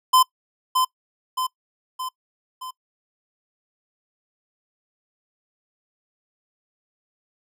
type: tone with echo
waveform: square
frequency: 1026 Hz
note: C6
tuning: 34 cents flat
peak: -13 dBFS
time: 0.13-0.23 s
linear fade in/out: 10 ms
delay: 620 ms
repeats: 4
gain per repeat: -5 dB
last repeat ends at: 2.71 s
effects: noise-tail reverb RT60 0.1 s tail -22 dB re dry